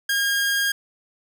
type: tone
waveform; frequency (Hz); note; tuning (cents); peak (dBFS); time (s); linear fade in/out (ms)
sawtooth; 1622; G#6; -41; -16; 0.09-0.72; 5
effects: none